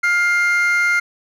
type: tone pair together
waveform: triangle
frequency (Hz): 1408.3 / 2110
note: F6 / C7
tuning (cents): +14 / +14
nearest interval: perfect fifth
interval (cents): 700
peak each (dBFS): -14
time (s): 0.03-1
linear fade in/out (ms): 10
effects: tanh soft clip ceiling -7 dBFS